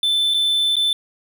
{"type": "tone with dropouts", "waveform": "triangle", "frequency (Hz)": 3527, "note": "A7", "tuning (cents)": 3, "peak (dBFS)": -14, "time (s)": [0.03, 0.93], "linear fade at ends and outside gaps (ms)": 2, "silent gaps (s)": [[0.339, 0.343], [0.757, 0.766]], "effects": []}